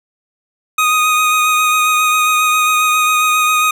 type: tone with vibrato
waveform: 25% pulse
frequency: 1244.5 Hz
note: D#6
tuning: in tune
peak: -7 dBFS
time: 0.78-3.71 s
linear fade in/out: 5 ms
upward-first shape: sine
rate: 7.4 Hz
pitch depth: 15 cents each way
effects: none